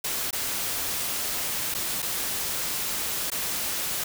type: noise with dropouts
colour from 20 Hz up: white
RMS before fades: -29 dBFS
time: 0.04-4.04 s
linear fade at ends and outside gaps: 5 ms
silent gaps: 0.308-0.328 / 1.742-1.747 / 2.021-2.025 / 3.302-3.317 s
effects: none